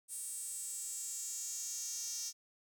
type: tone with high-pass filter sweep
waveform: sawtooth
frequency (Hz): 463.5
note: A#4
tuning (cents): -10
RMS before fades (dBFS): -42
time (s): 0.08-2.33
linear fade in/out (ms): 50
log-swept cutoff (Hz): 8900 to 5900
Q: 5.4
effects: none